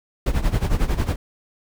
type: noise with tremolo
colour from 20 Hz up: brown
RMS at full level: -17 dBFS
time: 0.26-1.16 s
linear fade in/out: 5 ms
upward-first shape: sine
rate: 11 Hz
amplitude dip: 80%
effects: none